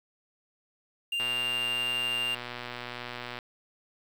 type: tone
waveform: triangle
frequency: 2794 Hz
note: F7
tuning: in tune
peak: -26 dBFS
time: 1.12-2.35 s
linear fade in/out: 5 ms
type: click train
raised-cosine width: 0.3 ms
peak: -21 dBFS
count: 268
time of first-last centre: 1.2-3.389 s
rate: 122 Hz
effects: 8-bit